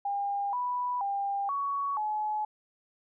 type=tone with pitch steps; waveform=sine; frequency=804 / 986 / 798 / 1120 / 851 Hz; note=G5 / B5 / G5 / C#6 / G#5; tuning=+44 / -3 / +31 / +18 / +42 cents; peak=-28 dBFS; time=0.05-2.45 s; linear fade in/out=5 ms; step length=480 ms; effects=none